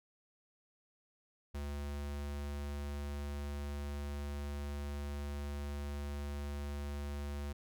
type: tone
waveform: square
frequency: 72 Hz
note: D2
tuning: 34 cents flat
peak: -39 dBFS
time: 1.54-7.53 s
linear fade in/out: 10 ms
effects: none